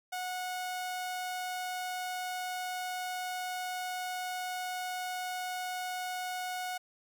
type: tone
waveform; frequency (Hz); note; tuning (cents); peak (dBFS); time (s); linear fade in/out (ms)
sawtooth; 732; F#5; -19; -31; 0.12-6.78; 10
effects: 12-bit

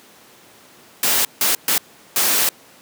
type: noise bursts at uneven times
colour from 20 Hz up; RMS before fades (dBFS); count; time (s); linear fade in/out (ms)
white; -17; 4; 1.03-1.25 / 1.41-1.55 / 1.68-1.78 / 2.16-2.49; 2
effects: pink hiss -47 dBFS RMS until 2.81 s + high-pass 200 Hz 12 dB/octave

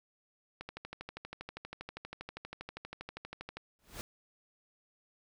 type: click train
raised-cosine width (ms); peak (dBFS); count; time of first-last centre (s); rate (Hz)
0.3; -26; 38; 0.61-3.57; 12.5
type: noise with exponential growth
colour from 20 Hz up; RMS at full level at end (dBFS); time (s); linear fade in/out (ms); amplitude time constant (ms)
pink; -39; 3.79-4.01; 0; 47
effects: none

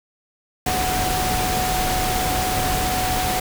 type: tone in noise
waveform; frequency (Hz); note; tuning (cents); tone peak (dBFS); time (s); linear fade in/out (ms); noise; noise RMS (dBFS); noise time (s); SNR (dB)
sine; 740; F#5; 0; -23; 0.66-3.4; 5; pink; -23; 0.66-3.4; -3
effects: none

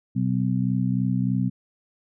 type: harmonic tone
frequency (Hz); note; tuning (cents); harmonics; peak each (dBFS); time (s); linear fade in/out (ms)
63.3; B1; +43; 2 / 3 / 4; -24 / -24 / -27; 0.15-1.5; 20
effects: none

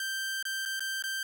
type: tone with dropouts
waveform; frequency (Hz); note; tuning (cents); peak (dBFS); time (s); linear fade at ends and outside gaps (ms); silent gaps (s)
sawtooth; 1568; G6; 0; -28; 0-1.23; 2; 0.427-0.452 / 0.653-0.658 / 0.795-0.805 / 1.024-1.038
effects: none

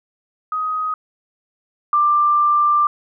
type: tone pair in turn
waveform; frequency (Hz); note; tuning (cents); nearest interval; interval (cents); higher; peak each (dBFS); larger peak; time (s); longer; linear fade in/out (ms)
sine; 1255 / 1184.6; D#6 / D6; +15 / +15; minor second; 100; first; -19 / -12; second; 0.52-0.94 / 1.93-2.87; second; 2
effects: none

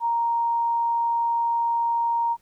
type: tone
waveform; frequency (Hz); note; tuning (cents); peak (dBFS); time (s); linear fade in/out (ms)
sine; 933; A#5; +1; -20; 0-2.37; 50
effects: pink hiss -64 dBFS RMS until 2.41 s

